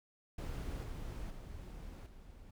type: noise with level steps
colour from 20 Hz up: brown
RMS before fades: -40 / -43 / -48 / -55 dBFS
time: 0.38-2.51 s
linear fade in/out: 5 ms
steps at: 0.83 / 1.3 / 2.06 s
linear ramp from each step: 5 ms
effects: none